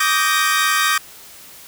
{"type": "chord", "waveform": "sawtooth", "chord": "Eb major seventh", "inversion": "third", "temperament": "equal with one note detuned", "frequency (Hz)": [1160.5, 1244.5, 1568, 1864.7], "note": ["D6", "Eb6", "G6", "Bb6"], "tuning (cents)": [-21, 0, 0, 0], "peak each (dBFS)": -17, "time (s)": [0, 0.98], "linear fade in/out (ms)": 5, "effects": ["white hiss -41 dBFS RMS until 1.67 s"]}